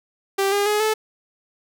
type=tone with pitch steps; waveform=sawtooth; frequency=392 / 405.6 / 419.7 / 434.2 Hz; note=G4 / G#4 / G#4 / A4; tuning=0 / -41 / +18 / -23 cents; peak=-14 dBFS; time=0.38-0.94 s; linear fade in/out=10 ms; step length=140 ms; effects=none